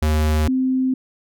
square / sine tone pair in turn, 77 / 259.6 Hz, D#2 / C4, -17 / -13 cents, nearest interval octave + major sixth, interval 2104 cents, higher second, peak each -16 dBFS, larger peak neither, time 0.02-0.48 / 0.48-0.94 s, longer neither, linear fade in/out 5 ms, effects none

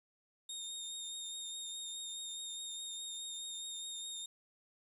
25% pulse tone with vibrato, 3685 Hz, A#7, 21 cents flat, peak -37 dBFS, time 0.49-4.26 s, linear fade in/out 5 ms, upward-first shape triangle, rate 4.8 Hz, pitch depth 25 cents each way, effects 11-bit

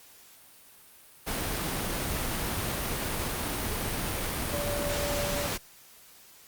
sine tone in noise, 578 Hz, D5, 28 cents flat, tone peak -32 dBFS, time 4.52-5.48 s, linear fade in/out 20 ms, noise pink, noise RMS -31 dBFS, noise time 1.26-5.58 s, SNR -4 dB, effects white hiss -54 dBFS RMS until 6.47 s + Opus 48 kbps

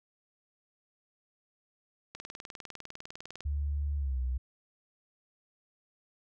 click train, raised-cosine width 0.2 ms, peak -25 dBFS, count 26, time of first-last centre 2.15-3.406 s, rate 19.9 Hz
sine tone with pitch glide, 72.2 to 63.22 Hz, D2 to B1, -29 to +41 cents, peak -29 dBFS, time 3.45-4.38 s, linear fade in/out 10 ms, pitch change -230 cents, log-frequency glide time 3.97-4.19 s
effects none

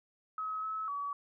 sine tone with pitch steps, 1279 / 1295 / 1138 Hz, D#6 / E6 / C#6, +47 / -31 / +45 cents, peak -34 dBFS, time 0.38-1.13 s, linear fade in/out 2 ms, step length 250 ms, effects none

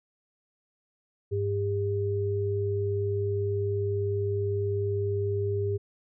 sine tone pair together, 100.45 / 402.2 Hz, G2 / G4, +43 / +44 cents, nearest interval 2 octaves, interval 2401 cents, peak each -28 dBFS, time 1.31-5.78 s, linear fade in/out 20 ms, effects none

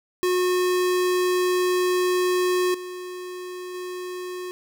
square tone with level steps, 362.9 Hz, F#4, 34 cents flat, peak -20 / -33 / -31 dBFS, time 0.23-4.51 s, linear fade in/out 0 ms, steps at 2.74 / 3.74 s, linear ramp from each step 5 ms, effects none

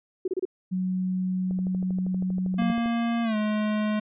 sine tone bursts, 371 Hz, F#4, 5 cents sharp, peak -23 dBFS, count 4, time 0.25-0.453 s, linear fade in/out 5 ms, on 29 ms, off 29 ms
sine tone, 185 Hz, F#3, in tune, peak -24 dBFS, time 0.71-2.73 s, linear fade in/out 20 ms
click train, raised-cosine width 2 ms, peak -26 dBFS, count 18, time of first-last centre 1.51-2.859 s, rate 12.6 Hz
square tone with pitch glide, 233.1 to 212.5 Hz, A#3 to G#3, 0 to +40 cents, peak -24 dBFS, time 2.58-4 s, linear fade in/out 10 ms, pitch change -160 cents, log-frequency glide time 3.23-3.36 s
effects resampled to 8000 Hz

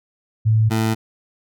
sine / 20% pulse tone pair in turn, 110 / 110.96 Hz, A2 / A2, 0 / +15 cents, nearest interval unison, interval 15 cents, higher second, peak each -12 dBFS, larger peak neither, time 0.45-0.7 / 0.7-0.95 s, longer neither, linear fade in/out 20 ms, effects none

